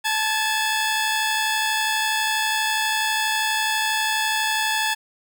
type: tone pair together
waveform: 15% pulse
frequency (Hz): 874.1 / 1676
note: A5 / G#6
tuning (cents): -12 / +15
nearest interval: major seventh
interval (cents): 1127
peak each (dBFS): -15 / -20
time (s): 0.04-4.95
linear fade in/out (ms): 20
effects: none